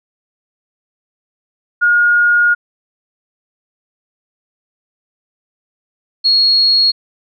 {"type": "tone pair in turn", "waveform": "sine", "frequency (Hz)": [1431, 4309], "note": ["F6", "C#8"], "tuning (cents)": [42, -50], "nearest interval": "octave + perfect fifth", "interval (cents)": 1908, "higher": "second", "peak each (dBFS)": -8, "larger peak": "neither", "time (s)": [[1.81, 2.55], [6.24, 6.92]], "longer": "first", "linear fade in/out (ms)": 20, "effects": []}